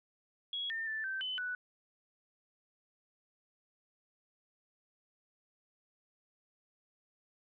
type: tone with pitch steps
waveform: sine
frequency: 3330 / 1807 / 1761 / 1552 / 3027 / 1483 Hz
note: G#7 / A6 / A6 / G6 / F#7 / F#6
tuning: +4 / +46 / +1 / -18 / +39 / +4 cents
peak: -35 dBFS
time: 0.53-1.55 s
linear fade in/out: 2 ms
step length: 170 ms
effects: none

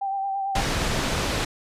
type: tone with vibrato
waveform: sine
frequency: 784 Hz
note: G5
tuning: in tune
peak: -24 dBFS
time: 0.01-0.61 s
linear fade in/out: 10 ms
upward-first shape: sine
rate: 8.9 Hz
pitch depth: 27 cents each way
type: low-pass noise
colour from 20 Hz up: pink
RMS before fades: -25 dBFS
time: 0.55-1.45 s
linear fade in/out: 5 ms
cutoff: 6500 Hz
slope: 12 dB/octave
effects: resampled to 32000 Hz

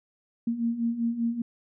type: beating tone pair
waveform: sine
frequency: 229.3 / 234.4 Hz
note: A#3 / A#3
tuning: -28 / +10 cents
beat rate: 5.1 Hz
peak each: -31 / -26 dBFS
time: 0.47-1.42 s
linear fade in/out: 5 ms
effects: none

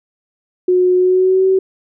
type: tone with pitch glide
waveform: sine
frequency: 363.9 to 379.8 Hz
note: F#4 to F#4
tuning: -29 to +45 cents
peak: -9 dBFS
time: 0.68-1.59 s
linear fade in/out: 5 ms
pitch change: +74 cents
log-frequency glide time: 0.96-1.46 s
effects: none

